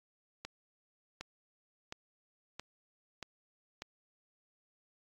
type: accelerating click train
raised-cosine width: 0.2 ms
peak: -24 dBFS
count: 6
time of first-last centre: 0.45-3.821 s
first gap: 760 ms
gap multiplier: 0.94
effects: AAC 64 kbps